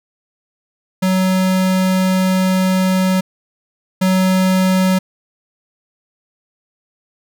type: tone pair in turn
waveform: square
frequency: 186.9 / 186.9 Hz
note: F#3 / F#3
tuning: +18 / +18 cents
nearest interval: unison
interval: 0 cents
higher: neither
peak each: -13 / -12 dBFS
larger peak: second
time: 1.02-3.21 / 4.01-4.99 s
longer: first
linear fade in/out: 10 ms
effects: none